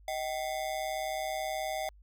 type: ring-modulated tone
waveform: square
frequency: 698.5 Hz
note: F5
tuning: in tune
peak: -30 dBFS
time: 0.08-1.89 s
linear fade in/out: 0 ms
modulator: 69.4 Hz
effects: added 50 Hz sine -54 dBFS peak until 2.02 s